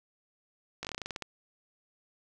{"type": "slowing click train", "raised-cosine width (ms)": 0.2, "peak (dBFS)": -19, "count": 12, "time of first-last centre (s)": [0.83, 1.223], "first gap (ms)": 18, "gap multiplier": 1.13, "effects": []}